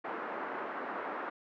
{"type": "band-pass noise", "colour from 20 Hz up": "white", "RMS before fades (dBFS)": -39, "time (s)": [0.04, 1.3], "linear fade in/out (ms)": 10, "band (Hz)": [250, 1500], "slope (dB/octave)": 24, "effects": []}